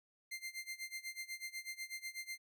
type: tone with tremolo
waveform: sawtooth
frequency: 2093 Hz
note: C7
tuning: in tune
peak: -37 dBFS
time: 0.31-2.38 s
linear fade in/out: 10 ms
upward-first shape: sine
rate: 8.1 Hz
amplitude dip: 90%
effects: none